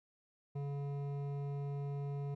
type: tone with hard clipping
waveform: triangle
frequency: 141.6 Hz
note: C#3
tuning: 37 cents sharp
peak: -39 dBFS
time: 0.55-2.35 s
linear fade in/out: 10 ms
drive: 15 dB
effects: none